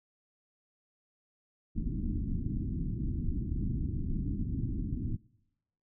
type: low-pass noise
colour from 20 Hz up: pink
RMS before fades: -33 dBFS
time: 1.75-5.17 s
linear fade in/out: 20 ms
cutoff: 300 Hz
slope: 48 dB/octave
effects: noise-tail reverb RT60 0.9 s tail -24 dB re dry